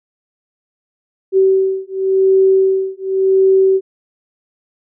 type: beating tone pair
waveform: sine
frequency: 382.4 / 383.31 Hz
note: G4 / G4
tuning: -43 / -39 cents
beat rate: 0.91 Hz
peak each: -13 dBFS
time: 1.32-3.81 s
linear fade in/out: 50 ms
effects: none